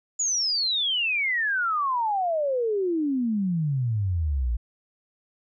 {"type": "exponential sweep", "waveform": "sine", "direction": "down", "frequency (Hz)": [6990, 55], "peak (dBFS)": -22, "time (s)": [0.19, 4.57], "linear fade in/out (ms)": 10, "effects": []}